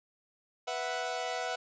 sawtooth chord, B suspended fourth, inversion none, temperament equal, 493.9 / 659.3 / 740 Hz, B4 / E5 / F#5, 0 / 0 / 0 cents, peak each -35 / -34 / -32 dBFS, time 0.67-1.56 s, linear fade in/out 10 ms, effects resampled to 16000 Hz

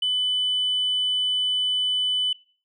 sine tone, 3000 Hz, F#7, 23 cents sharp, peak -19 dBFS, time 0.02-2.33 s, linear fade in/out 5 ms, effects noise-tail reverb RT60 0.4 s tail -22 dB re dry + tanh soft clip ceiling -17 dBFS

